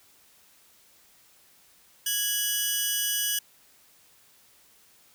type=tone pair together; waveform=10% pulse; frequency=1661.2 / 2960 Hz; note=G#6 / F#7; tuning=0 / 0 cents; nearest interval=minor seventh; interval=1000 cents; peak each=-23 / -18 dBFS; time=2.06-3.39 s; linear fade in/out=5 ms; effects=white hiss -59 dBFS RMS until 5.14 s